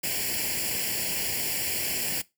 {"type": "noise with comb filter", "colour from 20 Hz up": "white", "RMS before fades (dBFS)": -29, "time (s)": [0.03, 2.22], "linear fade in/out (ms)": 10, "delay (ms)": 0.4, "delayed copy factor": 0.85, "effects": ["noise-tail reverb RT60 0.2 s tail -19 dB re dry", "high-pass 60 Hz 12 dB/octave"]}